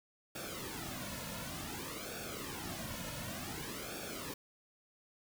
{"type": "noise with flanger", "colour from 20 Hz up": "pink", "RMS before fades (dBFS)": -43, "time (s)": [0.35, 4.34], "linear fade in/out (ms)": 5, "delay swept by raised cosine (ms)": [0.99, 2.59], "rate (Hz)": 0.55, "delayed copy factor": -0.8, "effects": []}